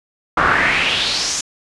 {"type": "noise with band-pass filter sweep", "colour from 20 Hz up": "brown", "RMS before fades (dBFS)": -17, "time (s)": [0.37, 1.41], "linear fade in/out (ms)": 5, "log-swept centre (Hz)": [1200, 6900], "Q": 3.4, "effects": ["resampled to 24000 Hz"]}